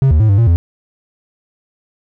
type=tone with pitch steps; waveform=triangle; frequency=134.5 / 76.5 / 108.9 / 99 / 115.8 / 84.7 Hz; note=C3 / D#2 / A2 / G2 / A#2 / E2; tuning=+48 / -29 / -17 / +18 / -11 / +48 cents; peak=-5 dBFS; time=0.02-0.56 s; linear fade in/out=0 ms; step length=90 ms; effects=none